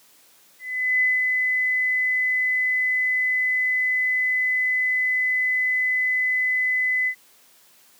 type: tone with ADSR envelope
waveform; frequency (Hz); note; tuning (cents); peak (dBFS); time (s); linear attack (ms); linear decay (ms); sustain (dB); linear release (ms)
sine; 2013; B6; +33; -16; 0.59-7.15; 420; 190; -3; 77
effects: white hiss -55 dBFS RMS until 7.99 s + high-pass 150 Hz 12 dB/octave